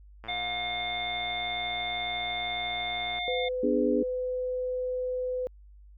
click train, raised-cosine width 0.5 ms, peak -29 dBFS, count 331, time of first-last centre 0.24-3.186 s, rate 112 Hz
harmonic tone, 714 Hz, F5, 38 cents sharp, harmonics 1 / 3 / 5, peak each -34 / -34 / -34 dBFS, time 0.28-3.49 s, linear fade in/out 10 ms
sine tone, 505 Hz, B4, 39 cents sharp, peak -28 dBFS, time 3.28-5.47 s, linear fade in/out 0 ms
sine chord, G# diminished, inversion first, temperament just, 249.2 / 299 / 415.3 Hz, B3 / D4 / G#4, +16 / +31 / 0 cents, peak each -28 dBFS, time 3.63-4.03 s, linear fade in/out 5 ms
effects added 50 Hz sine -49 dBFS peak until 5.97 s

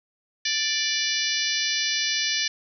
harmonic tone, 587 Hz, D5, 1 cent flat, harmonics 3 / 4 / 5 / 6 / 7 / 8 / 9 / 10, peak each -31 / -31 / -31 / -31 / -31 / -31 / -31 / -31 dBFS, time 0.45-2.48 s, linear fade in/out 5 ms, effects none

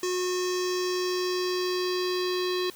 square tone with low-pass filter sweep, 363.5 Hz, F#4, 31 cents flat, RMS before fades -28 dBFS, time 0.03-2.7 s, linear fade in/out 2 ms, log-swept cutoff 6500 to 4200 Hz, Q 4, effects white hiss -49 dBFS RMS until 2.75 s

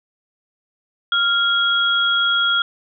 sine tone pair together, 1392 / 3311 Hz, F6 / G#7, -6 / -6 cents, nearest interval octave + minor third, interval 1500 cents, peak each -17 / -18 dBFS, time 1.12-2.62 s, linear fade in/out 2 ms, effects none

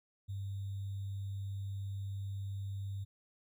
sine tone with sample-and-hold, 98.5 Hz, G2, 9 cents sharp, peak -37 dBFS, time 0.28-3.05 s, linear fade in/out 20 ms, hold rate 3675 Hz, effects none

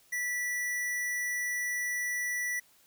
square tone, 1960 Hz, B6, 14 cents flat, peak -31 dBFS, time 0.12-2.6 s, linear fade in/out 10 ms, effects white hiss -63 dBFS RMS until 2.86 s

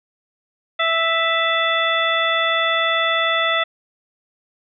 harmonic tone with a mistuned harmonic, 659.3 Hz, E5, in tune, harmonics 1 / 2 / 3 / 4 / 5, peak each -23 / -21 / -21 / -27 / -23 dBFS, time 0.79-3.64 s, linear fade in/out 10 ms, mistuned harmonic 5, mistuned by +87 cents, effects none

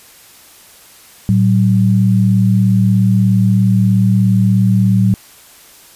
sine tone pair together, 112.74 / 189.6 Hz, A2 / F#3, +43 / +43 cents, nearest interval major sixth, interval 900 cents, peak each -11 dBFS, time 1.29-5.14 s, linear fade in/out 0 ms, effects white hiss -42 dBFS RMS until 5.95 s + resampled to 32000 Hz

